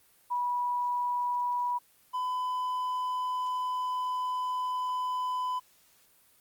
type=tone pair in turn; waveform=sine / triangle; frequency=977 / 1005 Hz; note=B5 / B5; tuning=-19 / +30 cents; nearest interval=unison; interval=49 cents; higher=second; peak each=-27 dBFS; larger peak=neither; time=0.3-1.79 / 2.13-5.6 s; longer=second; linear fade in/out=20 ms; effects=white hiss -63 dBFS RMS until 6.4 s + Opus 32 kbps